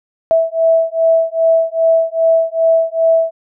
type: beating tone pair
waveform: sine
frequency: 654 / 656.5 Hz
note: E5 / E5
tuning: -14 / -7 cents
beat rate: 2.5 Hz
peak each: -13 dBFS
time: 0.31-3.31 s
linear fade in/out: 0 ms
effects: none